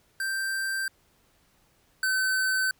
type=tone pair in turn; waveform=square; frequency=1568 / 1528.7 Hz; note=G6 / G6; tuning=0 / -44 cents; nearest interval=unison; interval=44 cents; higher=first; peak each=-28 / -24 dBFS; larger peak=second; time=0.2-0.88 / 2.03-2.71 s; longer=neither; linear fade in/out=2 ms; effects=pink hiss -65 dBFS RMS until 2.79 s